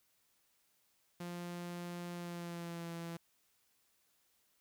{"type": "tone with pitch glide", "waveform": "sawtooth", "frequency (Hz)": [174.61, 168.37], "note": ["F3", "E3"], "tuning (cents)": [0, 37], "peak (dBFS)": -38, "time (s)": [1.2, 3.17], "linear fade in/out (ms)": 5, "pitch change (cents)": -63, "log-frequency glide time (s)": [2.13, 2.91], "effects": ["white hiss -75 dBFS RMS until 4.6 s"]}